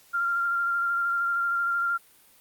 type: tone with vibrato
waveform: sine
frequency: 1387 Hz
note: F6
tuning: 12 cents flat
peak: -23 dBFS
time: 0.13-1.98 s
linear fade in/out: 20 ms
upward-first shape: square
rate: 13 Hz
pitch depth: 13 cents each way
effects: white hiss -57 dBFS RMS until 2.4 s + Opus 48 kbps